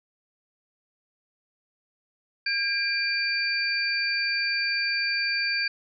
sine tone cluster, 1616 / 2383 / 4614 Hz, G#6 / D7 / D8, -48 / +25 / -31 cents, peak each -28 dBFS, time 2.46-5.68 s, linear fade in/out 5 ms, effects none

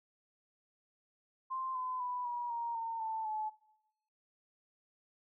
sine tone with pitch steps, 1046.5 / 1017.9 / 990 / 963 / 936.6 / 911 / 886.1 / 861.9 Hz, C6 / C6 / B5 / B5 / A#5 / A#5 / A5 / A5, 0 / -48 / +4 / -44 / +8 / -40 / +12 / -36 cents, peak -35 dBFS, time 1.5-3.5 s, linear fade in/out 20 ms, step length 250 ms, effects noise-tail reverb RT60 1.0 s tail -21 dB re dry

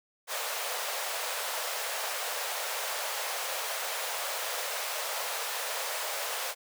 pink high-pass noise, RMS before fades -34 dBFS, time 0.27-6.55 s, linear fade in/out 50 ms, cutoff 490 Hz, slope 48 dB/octave, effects none

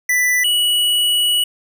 square tone pair in turn, 1984 / 2934 Hz, B6 / F#7, +7 / -15 cents, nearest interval perfect fifth, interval 678 cents, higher second, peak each -14 dBFS, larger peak neither, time 0.09-0.44 / 0.44-1.44 s, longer second, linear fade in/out 5 ms, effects none

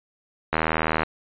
click train, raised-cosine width 0.5 ms, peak -6 dBFS, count 41, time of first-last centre 0.53-1.033 s, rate 79.6 Hz, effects resampled to 8000 Hz

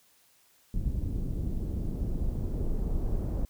brown noise with low-pass filter sweep, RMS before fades -30 dBFS, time 0.74-3.45 s, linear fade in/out 2 ms, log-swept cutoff 250 to 570 Hz, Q 0.85, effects white hiss -64 dBFS RMS until 3.49 s

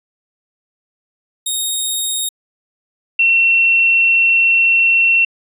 10% pulse / sine tone pair in turn, 3729 / 2714 Hz, A#7 / E7, 0 / +50 cents, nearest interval tritone, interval 550 cents, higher first, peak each -9 dBFS, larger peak neither, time 1.46-2.29 / 3.19-5.25 s, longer second, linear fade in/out 5 ms, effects resampled to 32000 Hz

